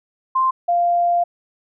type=tone pair in turn; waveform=sine; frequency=1046.5 / 695.8 Hz; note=C6 / F5; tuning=0 / -7 cents; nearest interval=perfect fifth; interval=707 cents; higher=first; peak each=-14 / -14 dBFS; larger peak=neither; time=0.35-0.51 / 0.68-1.24 s; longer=second; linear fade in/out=10 ms; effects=none